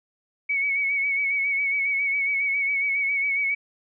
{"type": "tone with vibrato", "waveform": "sine", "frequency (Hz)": 2236, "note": "C#7", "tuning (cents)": 14, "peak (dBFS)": -21, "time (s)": [0.49, 3.55], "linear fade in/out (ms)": 10, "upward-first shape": "sine", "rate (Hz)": 7.3, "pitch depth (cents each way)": 42, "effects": []}